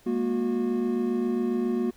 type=tone cluster; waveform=triangle; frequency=209.1 / 236.5 / 364.3 Hz; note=G#3 / A#3 / F#4; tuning=+12 / +25 / -27 cents; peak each=-31 / -24 / -26 dBFS; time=0.06-1.91 s; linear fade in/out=10 ms; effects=pink hiss -58 dBFS RMS until 1.96 s